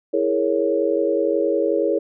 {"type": "chord", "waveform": "sine", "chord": "A# half-diminished seventh", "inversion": "second", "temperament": "equal", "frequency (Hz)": [329.6, 415.3, 466.2, 554.4], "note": ["E4", "G#4", "A#4", "C#5"], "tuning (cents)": [0, 0, 0, 0], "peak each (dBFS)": [-23, -22, -23, -22], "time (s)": [0.13, 1.99], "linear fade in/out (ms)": 10, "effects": []}